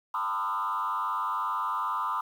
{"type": "tone with frequency modulation", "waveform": "sine", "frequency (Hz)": 1111, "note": "C#6", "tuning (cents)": 4, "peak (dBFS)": -26, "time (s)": [0.14, 2.21], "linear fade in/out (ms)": 5, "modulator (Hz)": 99.9, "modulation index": 2, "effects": ["tanh soft clip ceiling -23 dBFS", "9-bit"]}